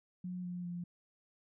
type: tone with pitch steps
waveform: sine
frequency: 180.7 / 177.7 / 174.75 Hz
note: F#3 / F3 / F3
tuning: -41 / +30 / +1 cents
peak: -38 dBFS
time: 0.24-0.84 s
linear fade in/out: 5 ms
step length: 200 ms
effects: none